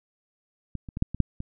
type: clicks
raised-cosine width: 5 ms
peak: -20 / -26 / -20 / -9 / -20 / -7 / -21 dBFS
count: 7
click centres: 0.753 / 0.888 / 0.971 / 1.024 / 1.146 / 1.203 / 1.404 s
effects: none